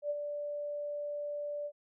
sine tone with ADSR envelope, 585 Hz, D5, 7 cents flat, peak -29 dBFS, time 0.02-1.72 s, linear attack 81 ms, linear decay 35 ms, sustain -6 dB, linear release 60 ms, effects none

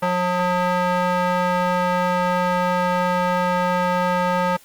square tone with band-pass filter, 179.7 Hz, F3, 50 cents sharp, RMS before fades -20 dBFS, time 0.02-4.57 s, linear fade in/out 10 ms, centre 1000 Hz, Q 1.2, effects white hiss -50 dBFS RMS until 4.64 s + Opus 24 kbps

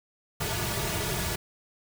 pink noise with comb filter, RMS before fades -30 dBFS, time 0.4-1.36 s, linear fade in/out 10 ms, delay 3.8 ms, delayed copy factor -1, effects none

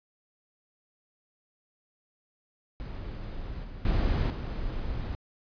brown noise with level steps, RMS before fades -37 / -41 / -25 / -33 dBFS, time 2.8-5.15 s, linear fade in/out 0 ms, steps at 3.64 / 3.85 / 4.3 s, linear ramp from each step 2 ms, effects resampled to 11025 Hz

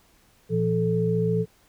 sine tone cluster, 116.4 / 171 / 436.3 Hz, A#2 / F3 / A4, -2 / -36 / -15 cents, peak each -27 / -24 / -24 dBFS, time 0.49-1.46 s, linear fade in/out 50 ms, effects pink hiss -60 dBFS RMS until 1.68 s

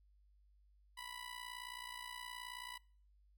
15% pulse tone with amplitude modulation, 987.8 Hz, B5, in tune, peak -37 dBFS, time 0.97-2.78 s, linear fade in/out 10 ms, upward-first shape sine, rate 58.9 Hz, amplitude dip 75%, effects noise-tail reverb RT60 0.5 s tail -25 dB re dry + added 50 Hz sine -66 dBFS peak until 3.37 s

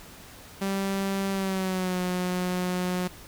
sawtooth tone with pitch glide, 195.2 to 181.08 Hz, G3 to F#3, -7 to -37 cents, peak -22 dBFS, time 0.61-3.08 s, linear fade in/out 10 ms, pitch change -130 cents, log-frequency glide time 1.31-2 s, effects pink hiss -47 dBFS RMS until 3.27 s

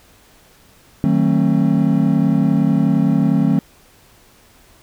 triangle chord, D# diminished seventh, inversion none, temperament just, 155.56 / 186.68 / 224 / 268.8 Hz, D#3 / F#3 / A3 / C4, 0 / +16 / +31 / +47 cents, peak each -16 dBFS, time 1.04-3.59 s, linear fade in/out 0 ms, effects pink hiss -50 dBFS RMS until 4.82 s

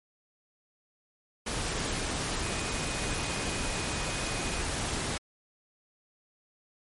sine tone in noise, 2489 Hz, D#7, in tune, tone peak -42 dBFS, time 2.42-4.63 s, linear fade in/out 10 ms, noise pink, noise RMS -32 dBFS, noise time 1.46-5.18 s, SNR -13 dB, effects MP3 48 kbps

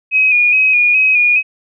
sine tone with vibrato, 2489 Hz, D#7, in tune, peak -8 dBFS, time 0.11-1.43 s, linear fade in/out 50 ms, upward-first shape square, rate 2.4 Hz, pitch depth 34 cents each way, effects none

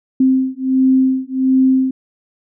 sine beating tone pair, 261.1 / 262.5 Hz, C4 / C4, -3 / +6 cents, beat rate 1.4 Hz, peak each -14 dBFS, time 0.2-1.91 s, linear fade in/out 5 ms, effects none

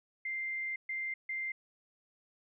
sine tone bursts at uneven times, 2093 Hz, C7, in tune, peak -34 dBFS, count 3, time 0.25-0.76 / 0.89-1.14 / 1.29-1.52 s, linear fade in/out 5 ms, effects none

